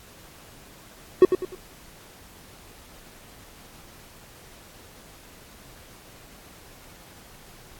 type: tone with echo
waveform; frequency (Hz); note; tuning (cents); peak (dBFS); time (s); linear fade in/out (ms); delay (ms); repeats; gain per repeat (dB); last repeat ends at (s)
triangle; 369.3; F#4; -3; -6; 1.22-1.25; 2; 100; 3; -9; 1.55
effects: pink hiss -49 dBFS RMS until 7.79 s + AAC 64 kbps